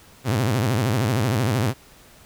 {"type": "tone with vibrato", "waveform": "sawtooth", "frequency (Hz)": 116.54, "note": "A#2", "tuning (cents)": 0, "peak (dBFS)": -15, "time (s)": [0.24, 1.74], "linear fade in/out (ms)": 50, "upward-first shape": "sine", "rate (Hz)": 13, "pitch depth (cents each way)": 260, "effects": ["pink hiss -50 dBFS RMS until 2.25 s"]}